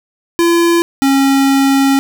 square tone pair in turn, 340 / 273 Hz, F4 / C#4, -46 / -26 cents, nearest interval major third, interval 380 cents, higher first, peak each -9 dBFS, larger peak neither, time 0.39-0.82 / 1.02-1.99 s, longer second, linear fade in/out 0 ms, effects none

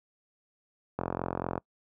click train, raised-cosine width 1 ms, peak -16 dBFS, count 27, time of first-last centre 0.99-1.578 s, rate 44.2 Hz, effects noise-tail reverb RT60 0.1 s tail -26 dB re dry + high-pass 80 Hz 12 dB/octave

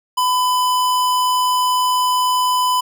square tone, 1003 Hz, B5, 26 cents sharp, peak -15 dBFS, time 0.17-2.81 s, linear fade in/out 10 ms, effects none

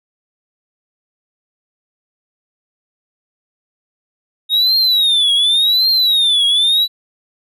triangle tone with vibrato, 3729 Hz, A#7, in tune, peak -9 dBFS, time 4.49-6.88 s, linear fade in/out 50 ms, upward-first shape triangle, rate 0.89 Hz, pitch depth 220 cents each way, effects none

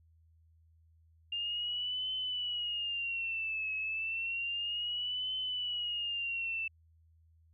sine tone with vibrato, 2800 Hz, F7, 4 cents sharp, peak -33 dBFS, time 1.32-6.68 s, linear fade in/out 5 ms, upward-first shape triangle, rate 0.31 Hz, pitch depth 150 cents each way, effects added 81 Hz sine -62 dBFS peak until 7.53 s

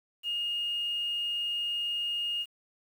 sine tone, 2847 Hz, F7, 33 cents sharp, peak -28 dBFS, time 0.23-2.46 s, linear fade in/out 50 ms, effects tanh soft clip ceiling -25 dBFS + 9-bit

